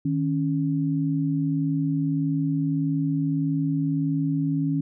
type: tone pair together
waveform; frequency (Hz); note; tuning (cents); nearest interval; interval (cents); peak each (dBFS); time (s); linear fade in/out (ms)
sine; 155.56 / 277.2; D#3 / C#4; 0 / 0; minor seventh; 1000; -24; 0.05-4.81; 5
effects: none